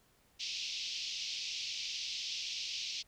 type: band-pass noise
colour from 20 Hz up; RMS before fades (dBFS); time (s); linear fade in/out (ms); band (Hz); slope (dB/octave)
white; -40; 0.39-3.03; 20; 2500 to 5700; 48
effects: pink hiss -69 dBFS RMS until 3.07 s